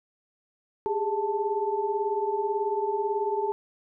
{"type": "tone cluster", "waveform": "sine", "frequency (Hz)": [400.1, 418.3, 881], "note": ["G4", "G#4", "A5"], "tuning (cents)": [35, 12, 2], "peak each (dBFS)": -29, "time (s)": [0.86, 3.52], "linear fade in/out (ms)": 0, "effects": []}